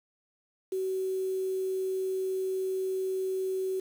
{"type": "tone with quantisation", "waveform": "sine", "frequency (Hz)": 377.8, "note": "F#4", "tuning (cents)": 36, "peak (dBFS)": -28, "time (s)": [0.72, 3.8], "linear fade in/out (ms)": 5, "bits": 8, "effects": []}